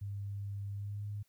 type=tone with pitch glide; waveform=sine; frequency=100.4 to 103.1 Hz; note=G2 to G#2; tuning=+42 to -12 cents; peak=-37 dBFS; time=0.01-1.23 s; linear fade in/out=10 ms; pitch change=+46 cents; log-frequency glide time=0.73-1.03 s; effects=white hiss -75 dBFS RMS until 1.28 s